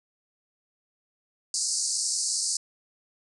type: band-pass noise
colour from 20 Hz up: white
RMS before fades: -28 dBFS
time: 1.54-2.57 s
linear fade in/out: 2 ms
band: 4400 to 9400 Hz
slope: 96 dB/octave
effects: none